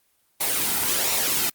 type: noise with flanger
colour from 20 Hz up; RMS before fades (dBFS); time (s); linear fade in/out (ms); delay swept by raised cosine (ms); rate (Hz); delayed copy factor
white; -23; 0.4-1.5; 10; 0.61 to 1.81; 1.4; -0.55
effects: white hiss -66 dBFS RMS until 1.54 s + Opus 24 kbps